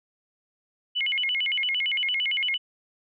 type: tone with vibrato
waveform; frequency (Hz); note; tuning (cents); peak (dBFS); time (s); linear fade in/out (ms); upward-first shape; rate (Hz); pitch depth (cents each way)
sine; 2529; D#7; +28; -23; 0.95-2.58; 20; square; 8.8; 280
effects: none